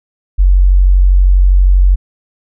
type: tone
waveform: sine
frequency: 46.25 Hz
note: F#1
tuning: in tune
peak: -4 dBFS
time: 0.38-1.96 s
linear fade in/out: 20 ms
effects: none